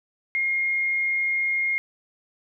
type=tone; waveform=sine; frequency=2137 Hz; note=C7; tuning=36 cents sharp; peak=-21 dBFS; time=0.35-1.78 s; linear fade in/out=0 ms; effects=none